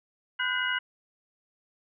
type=tone cluster; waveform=sine; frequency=1007 / 1461 / 1553 / 2030 / 2900 Hz; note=B5 / F#6 / G6 / B6 / F#7; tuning=+33 / -22 / -17 / +47 / -35 cents; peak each=-36 / -31 / -31 / -34 / -32 dBFS; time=0.39-0.79 s; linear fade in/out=10 ms; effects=none